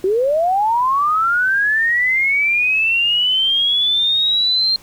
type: linear sweep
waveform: sine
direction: up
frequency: 361.5 to 4201 Hz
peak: -13 dBFS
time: 0.04-4.76 s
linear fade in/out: 2 ms
effects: pink hiss -45 dBFS RMS until 4.82 s